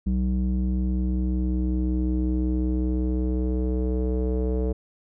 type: tone with low-pass filter sweep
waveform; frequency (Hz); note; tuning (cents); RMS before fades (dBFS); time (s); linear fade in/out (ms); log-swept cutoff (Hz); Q
square; 62.7; B1; +27; -24; 0.06-4.73; 10; 220 to 470; 3.6
effects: none